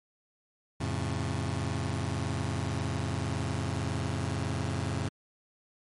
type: chord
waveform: sawtooth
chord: F augmented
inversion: none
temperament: just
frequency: 87.31 / 109.13 / 136.42 Hz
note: F2 / A2 / C#3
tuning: 0 / -14 / -27 cents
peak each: -30 dBFS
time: 0.8-5.09 s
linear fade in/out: 10 ms
effects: MP3 48 kbps